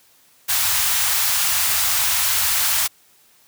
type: band-stop noise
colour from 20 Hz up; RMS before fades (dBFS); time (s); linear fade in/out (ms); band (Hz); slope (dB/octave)
white; -19; 0.48-2.88; 20; 110 to 770; 24
effects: white hiss -55 dBFS RMS until 3.47 s + high-pass 60 Hz 12 dB/octave